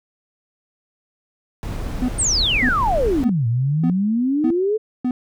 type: noise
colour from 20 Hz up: brown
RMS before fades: -25 dBFS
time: 1.63-3.24 s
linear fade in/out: 0 ms
type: tone bursts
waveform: triangle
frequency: 250.3 Hz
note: B3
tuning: 23 cents sharp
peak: -15 dBFS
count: 6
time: 2.02-5.11 s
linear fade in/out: 2 ms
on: 65 ms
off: 540 ms
type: exponential two-way sweep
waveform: sine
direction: down then up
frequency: 9100 to 112.1 to 445.6 Hz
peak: -16 dBFS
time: 2.18-4.78 s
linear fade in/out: 20 ms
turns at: 3.47 s
effects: none